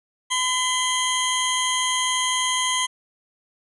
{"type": "tone pair together", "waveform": "20% pulse", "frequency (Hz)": [1014, 3219], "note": ["B5", "G7"], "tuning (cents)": [45, 45], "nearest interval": "octave + minor sixth", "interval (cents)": 2000, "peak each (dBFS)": -18, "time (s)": [0.3, 2.87], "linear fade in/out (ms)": 20, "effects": ["resampled to 24000 Hz"]}